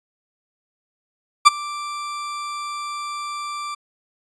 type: tone with ADSR envelope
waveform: 40% pulse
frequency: 1174.7 Hz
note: D6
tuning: in tune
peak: -3 dBFS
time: 1.45-3.75 s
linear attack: 21 ms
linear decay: 21 ms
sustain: -23 dB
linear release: 10 ms
effects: resampled to 22050 Hz